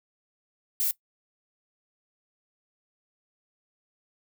violet noise, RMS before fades -26 dBFS, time 0.8-0.91 s, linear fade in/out 0 ms, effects noise-tail reverb RT60 0.1 s tail -19 dB re dry

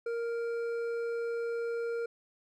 sine tone with hard clipping, 466.2 Hz, A#4, in tune, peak -33 dBFS, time 0.06-2.06 s, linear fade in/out 5 ms, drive 7 dB, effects none

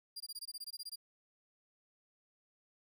sawtooth tone bursts, 4800 Hz, D8, 37 cents sharp, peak -39 dBFS, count 13, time 0.16-0.959 s, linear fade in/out 10 ms, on 43 ms, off 20 ms, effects none

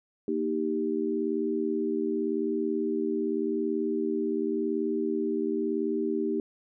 sine chord, Eb major, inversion second, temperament equal, 233.1 / 311.1 / 392 Hz, Bb3 / Eb4 / G4, 0 / 0 / 0 cents, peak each -32 / -30 / -29 dBFS, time 0.28-6.4 s, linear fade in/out 2 ms, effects none

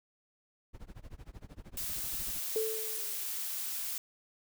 brown noise with tremolo, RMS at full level -45 dBFS, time 0.73-2.4 s, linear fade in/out 20 ms, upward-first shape sine, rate 13 Hz, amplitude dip 95%
blue noise, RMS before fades -37 dBFS, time 1.77-3.98 s, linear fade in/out 2 ms
sine tone with exponential decay, 440 Hz, A4, in tune, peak -27 dBFS, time 2.56-3.25 s, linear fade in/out 1 ms, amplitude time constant 150 ms
effects none

